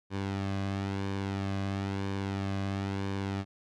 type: tone with flanger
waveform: sawtooth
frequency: 98 Hz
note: G2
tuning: in tune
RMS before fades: -33 dBFS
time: 0.1-3.45 s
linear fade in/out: 50 ms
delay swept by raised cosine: 1.5 to 2.21 ms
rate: 1 Hz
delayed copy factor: -0.5
effects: low-pass 5000 Hz 12 dB/octave